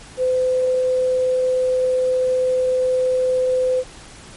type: tone with quantisation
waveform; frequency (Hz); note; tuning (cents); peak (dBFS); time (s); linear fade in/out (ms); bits
sine; 510; C5; -44; -15; 0.17-3.84; 50; 7
effects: pink hiss -41 dBFS RMS until 4.36 s + MP3 48 kbps